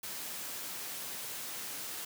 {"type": "high-pass noise", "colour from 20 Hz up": "white", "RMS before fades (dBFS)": -41, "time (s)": [0.03, 2.05], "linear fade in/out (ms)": 5, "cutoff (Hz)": 120, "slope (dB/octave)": 12, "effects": []}